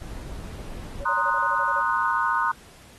brown noise, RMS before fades -36 dBFS, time 0.01-1.04 s, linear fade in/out 10 ms
sine tone bursts, 565 Hz, C#5, 33 cents sharp, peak -32 dBFS, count 10, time 1-1.808 s, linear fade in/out 10 ms, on 52 ms, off 32 ms
sine chord, C half-diminished seventh, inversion third, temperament equal, 932.3 / 1046.5 / 1244.5 / 1480 Hz, Bb5 / C6 / Eb6 / Gb6, 0 / 0 / 0 / 0 cents, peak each -26 dBFS, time 1.05-2.52 s, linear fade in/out 10 ms
effects pink hiss -51 dBFS RMS until 2.98 s + AAC 32 kbps

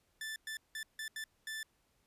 sawtooth tone bursts at uneven times, 1760 Hz, A6, in tune, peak -36 dBFS, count 6, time 0.21-0.36 / 0.47-0.57 / 0.75-0.83 / 0.99-1.08 / 1.16-1.24 / 1.47-1.63 s, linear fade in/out 2 ms, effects pink hiss -75 dBFS RMS until 2.06 s + resampled to 32000 Hz

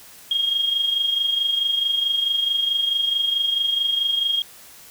sine tone with amplitude modulation, 3250 Hz, G#7, 38 cents flat, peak -16 dBFS, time 0.31-4.42 s, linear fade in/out 2 ms, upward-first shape sine, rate 24.6 Hz, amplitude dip 55%, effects white hiss -45 dBFS RMS until 4.9 s

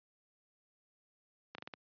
slowing click train, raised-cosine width 0.3 ms, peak -28 dBFS, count 5, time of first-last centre 1.55-1.738 s, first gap 33 ms, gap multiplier 1.24, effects high-pass 150 Hz 12 dB/octave + resampled to 11025 Hz

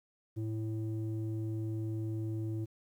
square tone with low-pass filter, 110 Hz, A2, in tune, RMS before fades -36 dBFS, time 0.36-2.66 s, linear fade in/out 20 ms, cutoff 290 Hz, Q 2.6, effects 11-bit

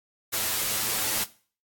white noise with comb filter, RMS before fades -27 dBFS, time 0.32-1.25 s, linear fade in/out 20 ms, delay 9.2 ms, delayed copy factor +0.95, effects noise-tail reverb RT60 0.4 s tail -17 dB re dry + AAC 64 kbps

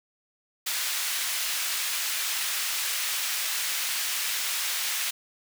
pink high-pass noise, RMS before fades -29 dBFS, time 0.66-5.11 s, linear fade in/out 10 ms, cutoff 2000 Hz, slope 12 dB/octave, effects none

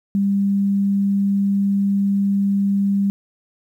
sine tone, 198.7 Hz, G3, 24 cents sharp, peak -15 dBFS, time 0.15-3.1 s, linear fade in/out 0 ms, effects 9-bit

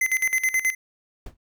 square tone with tremolo, 2051 Hz, C7, 35 cents flat, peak -19 dBFS, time 0.01-0.75 s, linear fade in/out 5 ms, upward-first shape square, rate 9.4 Hz, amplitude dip 80%
brown noise with exponential decay, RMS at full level -28 dBFS, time 1.26-1.37 s, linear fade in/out 5 ms, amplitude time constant 22 ms
effects none

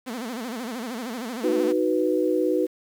sawtooth tone with vibrato, 237.9 Hz, A#3, 35 cents sharp, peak -26 dBFS, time 0.06-1.73 s, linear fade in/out 20 ms, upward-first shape sine, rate 13 Hz, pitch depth 170 cents each way
sine chord, B major, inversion first, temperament equal with one note detuned, 312.2 / 370 / 493.9 Hz, D#4 / F#4 / B4, +6 / 0 / 0 cents, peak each -24 dBFS, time 1.43-2.67 s, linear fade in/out 20 ms
effects 8-bit

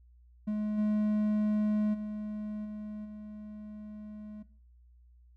triangle tone with level steps, 211.6 Hz, G#3, 33 cents sharp, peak -27 / -23 / -32 / -35 / -39 dBFS, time 0.47-4.43 s, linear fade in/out 10 ms, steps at 0.77 / 1.93 / 2.64 / 3.04 s, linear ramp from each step 20 ms, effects noise-tail reverb RT60 0.5 s tail -18 dB re dry + added 60 Hz sine -56 dBFS peak until 5.36 s

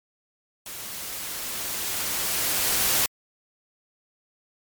white noise with level ramp, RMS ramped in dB -37 to -21 dBFS, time 0.66-3.06 s, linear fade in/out 2 ms, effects MP3 96 kbps

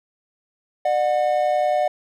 triangle tone pair together, 600.1 / 731 Hz, D5 / F#5, +37 / -21 cents, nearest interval minor third, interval 342 cents, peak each -18 dBFS, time 0.85-1.88 s, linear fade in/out 5 ms, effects none

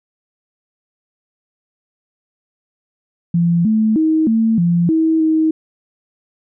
sine tone with pitch steps, 170.6 / 218.3 / 316 / 224.2 / 172 / 321.3 / 316.5 Hz, F3 / A3 / D#4 / A3 / F3 / E4 / D#4, -40 / -13 / +27 / +33 / -26 / -44 / +30 cents, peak -11 dBFS, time 3.34-5.51 s, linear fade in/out 5 ms, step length 310 ms, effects none

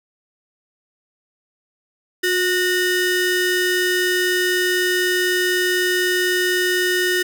35% pulse ring-modulated tone, 1100 Hz, C#6, 14 cents flat, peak -12 dBFS, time 2.23-7.23 s, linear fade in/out 10 ms, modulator 738 Hz, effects none

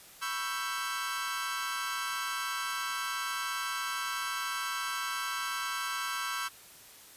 sawtooth chord, C# half-diminished seventh, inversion third, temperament equal with one note detuned, 987.8 / 1108.7 / 1328.4 / 1568 Hz, B5 / C#6 / E6 / G6, 0 / 0 / +13 / 0 cents, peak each -38 / -35 / -33 / -34 dBFS, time 0.21-6.49 s, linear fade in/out 20 ms, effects white hiss -53 dBFS RMS until 7.16 s + resampled to 32000 Hz

